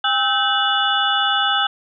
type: tone cluster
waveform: sine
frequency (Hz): 803 / 1296 / 1542 / 2939 / 3472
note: G5 / E6 / G6 / F#7 / A7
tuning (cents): +41 / -30 / -29 / -12 / -24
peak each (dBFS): -22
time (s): 0.04-1.67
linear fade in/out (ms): 5
effects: none